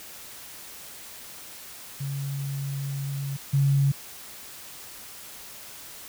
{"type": "tone pair in turn", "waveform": "sine", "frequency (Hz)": [139, 139], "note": ["C#3", "C#3"], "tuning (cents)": [5, 5], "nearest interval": "unison", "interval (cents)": 0, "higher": "neither", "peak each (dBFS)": [-28, -18], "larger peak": "second", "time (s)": [[2, 3.37], [3.53, 3.92]], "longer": "first", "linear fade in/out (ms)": 10, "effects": ["white hiss -43 dBFS RMS until 6.08 s"]}